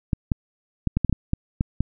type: clicks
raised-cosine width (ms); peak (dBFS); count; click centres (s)
5; -8; 10; 0.132 / 0.318 / 0.873 / 0.97 / 1.047 / 1.096 / 1.127 / 1.334 / 1.609 / 1.806
effects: none